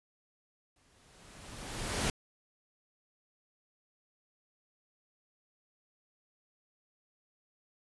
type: noise with exponential growth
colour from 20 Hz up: pink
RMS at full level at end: -30 dBFS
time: 0.76-2.1 s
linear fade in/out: 2 ms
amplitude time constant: 290 ms
effects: resampled to 24000 Hz